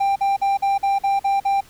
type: tone bursts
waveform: triangle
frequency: 791 Hz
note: G5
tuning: 15 cents sharp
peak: -14 dBFS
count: 8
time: 0-1.609 s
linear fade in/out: 10 ms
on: 160 ms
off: 47 ms
effects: pink hiss -49 dBFS RMS until 1.69 s